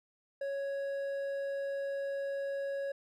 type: tone with hard clipping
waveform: triangle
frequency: 554.4 Hz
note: C#5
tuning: in tune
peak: -35 dBFS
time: 0.41-2.92 s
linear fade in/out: 5 ms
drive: 9 dB
effects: none